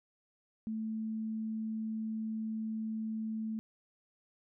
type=tone; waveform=sine; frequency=220 Hz; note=A3; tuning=in tune; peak=-34 dBFS; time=0.67-3.59 s; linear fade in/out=0 ms; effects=none